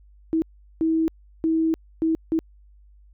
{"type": "tone bursts at uneven times", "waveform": "sine", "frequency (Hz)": 322.8, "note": "E4", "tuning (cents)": -36, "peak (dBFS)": -18, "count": 5, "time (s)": [[0.33, 0.42], [0.81, 1.08], [1.44, 1.74], [2.02, 2.15], [2.32, 2.39]], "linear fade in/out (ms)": 0, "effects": ["added 50 Hz sine -49 dBFS peak until 3.13 s"]}